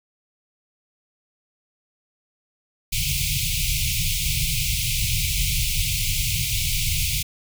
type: band-stop noise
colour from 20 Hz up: pink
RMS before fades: -23 dBFS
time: 2.92-7.23 s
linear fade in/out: 10 ms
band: 160 to 2200 Hz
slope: 96 dB/octave
effects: none